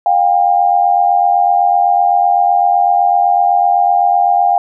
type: tone pair together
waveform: sine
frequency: 710 / 797.9 Hz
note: F5 / G5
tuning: +28 / +30 cents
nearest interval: major second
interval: 202 cents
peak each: -11 dBFS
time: 0.06-4.58 s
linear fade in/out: 2 ms
effects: none